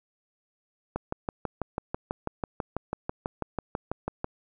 click train, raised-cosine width 1 ms, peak -15 dBFS, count 21, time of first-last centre 0.96-4.244 s, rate 6.09 Hz, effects none

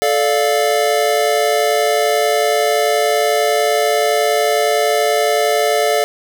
square chord, D minor, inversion second, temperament equal with one note detuned, 437 / 587.3 / 698.5 Hz, A4 / D5 / F5, -12 / 0 / 0 cents, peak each -18 dBFS, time 0.02-6.04 s, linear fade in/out 0 ms, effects none

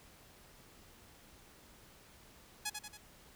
5% pulse tone with echo, 841 Hz, G#5, 22 cents sharp, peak -23 dBFS, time 2.65-2.7 s, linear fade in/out 10 ms, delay 92 ms, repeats 3, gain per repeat -5 dB, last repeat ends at 2.976 s, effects pink hiss -60 dBFS RMS until 3.35 s

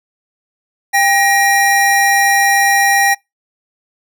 square tone pair together, 795 / 1890.8 Hz, G5 / A#6, +24 / +24 cents, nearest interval octave + minor third, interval 1500 cents, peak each -13 dBFS, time 0.93-3.15 s, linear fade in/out 20 ms, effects noise-tail reverb RT60 0.2 s tail -25 dB re dry

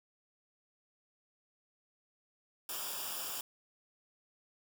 white noise with comb filter, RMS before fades -40 dBFS, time 2.69-3.41 s, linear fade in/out 2 ms, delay 0.48 ms, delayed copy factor -0.75, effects none

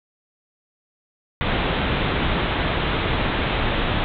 pink low-pass noise, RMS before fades -22 dBFS, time 1.41-4.04 s, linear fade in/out 0 ms, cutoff 3800 Hz, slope 96 dB/octave, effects none

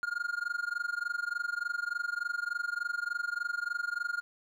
triangle tone with amplitude modulation, 1416 Hz, F6, 23 cents sharp, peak -26 dBFS, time 0.03-4.21 s, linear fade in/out 0 ms, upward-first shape sine, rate 23.4 Hz, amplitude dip 95%, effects none

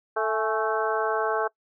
harmonic tone with a mistuned harmonic, 220 Hz, A3, in tune, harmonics 2 / 3 / 4 / 5 / 6 / 7, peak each -27 / -29 / -30 / -31 / -32 / -32 dBFS, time 0.16-1.48 s, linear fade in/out 10 ms, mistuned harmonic 4, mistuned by -60 cents, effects noise-tail reverb RT60 0.1 s tail -24 dB re dry

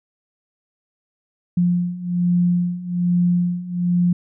sine beating tone pair, 175.5 / 176.7 Hz, F3 / F3, +9 / +21 cents, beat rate 1.2 Hz, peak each -21 / -18 dBFS, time 1.57-4.13 s, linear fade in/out 5 ms, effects none

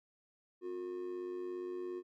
triangle tone with amplitude modulation, 360.1 Hz, F#4, 47 cents flat, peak -34 dBFS, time 0.61-2.03 s, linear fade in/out 50 ms, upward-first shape sine, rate 97.3 Hz, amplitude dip 60%, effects none

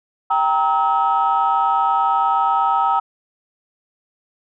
sine chord, E diminished, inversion first, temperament equal with one note detuned, 784 / 932.3 / 1286.2 Hz, G5 / Bb5 / E6, 0 / 0 / -43 cents, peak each -18 dBFS, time 0.3-3 s, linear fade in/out 10 ms, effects tanh soft clip ceiling -7 dBFS

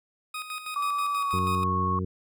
20% pulse tone with tremolo, 1250 Hz, D#6, 8 cents sharp, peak -27 dBFS, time 0.34-1.64 s, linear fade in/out 5 ms, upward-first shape square, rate 6.2 Hz, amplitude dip 60%
sine tone with pitch glide, 1156 to 1101.2 Hz, D6 to C#6, -28 to -12 cents, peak -25 dBFS, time 0.76-1.99 s, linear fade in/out 2 ms, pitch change -84 cents, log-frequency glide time 1.11-1.4 s
harmonic tone, 92.5 Hz, F#2, in tune, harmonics 1 / 2 / 3 / 4 / 5, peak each -29 / -31 / -40 / -36 / -40 dBFS, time 1.33-2.05 s, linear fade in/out 5 ms
effects none

